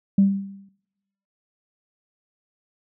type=tone with exponential decay; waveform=sine; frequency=196.8 Hz; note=G3; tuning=7 cents sharp; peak=-10 dBFS; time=0.18-0.69 s; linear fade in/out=5 ms; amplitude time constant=110 ms; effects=noise-tail reverb RT60 0.9 s tail -20 dB re dry + tanh soft clip ceiling -7 dBFS

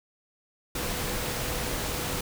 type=tone in noise; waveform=sine; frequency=493.9 Hz; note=B4; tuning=in tune; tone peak=-41 dBFS; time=0.75-2.21 s; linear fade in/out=5 ms; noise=pink; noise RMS=-31 dBFS; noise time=0.75-2.21 s; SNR=-13 dB; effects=none

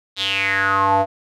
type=tone with band-pass filter sweep; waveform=square; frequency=97.5 Hz; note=G2; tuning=9 cents flat; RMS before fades=-18 dBFS; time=0.16-1.06 s; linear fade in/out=50 ms; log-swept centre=3800 to 690 Hz; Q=6.2; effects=none

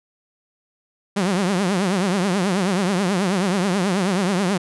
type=tone with vibrato; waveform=sawtooth; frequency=189.4 Hz; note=F#3; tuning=41 cents sharp; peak=-14 dBFS; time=1.16-4.58 s; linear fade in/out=10 ms; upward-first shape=triangle; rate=9.3 Hz; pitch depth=190 cents each way; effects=resampled to 24000 Hz

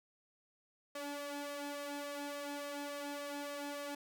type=tone with flanger; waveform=sawtooth; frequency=287.3 Hz; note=D4; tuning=38 cents flat; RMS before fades=-43 dBFS; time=0.95-3.95 s; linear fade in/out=5 ms; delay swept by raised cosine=1.6 to 2.32 ms; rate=3.5 Hz; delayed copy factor=+0.7; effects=none

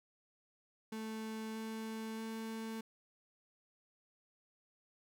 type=tone with pitch steps; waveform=35% pulse; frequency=220 / 221.5 / 223.1 Hz; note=A3 / A3 / A3; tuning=0 / +12 / +24 cents; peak=-39 dBFS; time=0.92-2.81 s; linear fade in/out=5 ms; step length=630 ms; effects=none

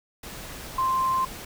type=tone in noise; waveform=sine; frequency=1046.5 Hz; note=C6; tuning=in tune; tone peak=-21 dBFS; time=0.78-1.25 s; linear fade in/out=5 ms; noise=pink; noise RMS=-39 dBFS; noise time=0.23-1.45 s; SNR=+15 dB; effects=none

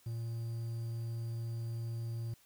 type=tone with quantisation; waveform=triangle; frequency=115.3 Hz; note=A#2; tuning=19 cents flat; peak=-34 dBFS; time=0.06-2.34 s; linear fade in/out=5 ms; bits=10; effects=white hiss -66 dBFS RMS until 2.45 s

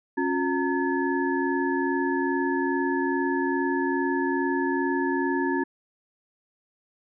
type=tone cluster; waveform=sine; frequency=274.8 / 357.2 / 915 / 1709 Hz; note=C#4 / F4 / A#5 / G#6; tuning=-15 / +39 / -32 / +49 cents; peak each=-26 / -27 / -30 / -31 dBFS; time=0.17-5.64 s; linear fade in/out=10 ms; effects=none

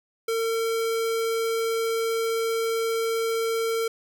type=tone; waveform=square; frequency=453.8 Hz; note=A#4; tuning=47 cents flat; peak=-24 dBFS; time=0.28-3.88 s; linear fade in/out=5 ms; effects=none

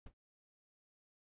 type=noise with exponential decay; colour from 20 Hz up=brown; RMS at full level=-45 dBFS; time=0.06-0.14 s; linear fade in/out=5 ms; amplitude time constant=17 ms; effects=resampled to 8000 Hz

